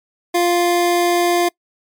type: tone pair together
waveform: square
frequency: 349.2 / 698.4 Hz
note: F4 / F5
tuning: 0 / 0 cents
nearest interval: octave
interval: 1200 cents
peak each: -16 / -18 dBFS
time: 0.34-1.49 s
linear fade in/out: 10 ms
effects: noise-tail reverb RT60 0.1 s tail -25 dB re dry + MP3 96 kbps